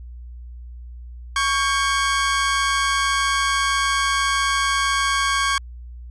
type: tone pair together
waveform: sawtooth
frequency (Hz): 1113.9 / 1600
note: C#6 / G6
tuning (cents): +8 / +35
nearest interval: tritone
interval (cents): 627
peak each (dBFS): -16 / -19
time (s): 1.36-5.58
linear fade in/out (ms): 2
effects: added 60 Hz sine -34 dBFS peak until 6.1 s + resampled to 22050 Hz